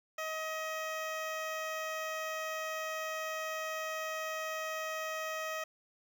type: tone with notch filter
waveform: 15% pulse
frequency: 632 Hz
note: D#5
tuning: 27 cents sharp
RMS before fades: -38 dBFS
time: 0.18-5.64 s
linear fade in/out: 5 ms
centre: 9900 Hz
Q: 1.5
effects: none